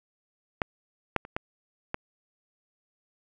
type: clicks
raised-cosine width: 0.5 ms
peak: -10 / -8 / -27 / -14 / -14 dBFS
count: 5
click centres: 0.618 / 1.163 / 1.251 / 1.365 / 1.944 s
effects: none